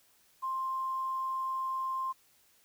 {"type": "tone with quantisation", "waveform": "sine", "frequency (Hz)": 1052, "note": "C6", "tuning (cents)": 9, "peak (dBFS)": -31, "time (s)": [0.42, 2.13], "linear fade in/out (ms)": 20, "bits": 10, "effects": ["white hiss -66 dBFS RMS until 2.64 s"]}